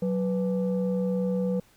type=tone pair together; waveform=sine; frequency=185.75 / 493.9 Hz; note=F#3 / B4; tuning=+7 / 0 cents; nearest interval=octave + perfect fourth; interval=1693 cents; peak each=-24 / -27 dBFS; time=0.02-1.6 s; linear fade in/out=5 ms; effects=tanh soft clip ceiling -19 dBFS + pink hiss -60 dBFS RMS until 1.76 s